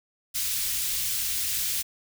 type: band-stop noise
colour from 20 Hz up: white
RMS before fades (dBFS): -28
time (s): 0.34-1.83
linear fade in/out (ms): 20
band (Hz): 100 to 2600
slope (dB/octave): 12
effects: none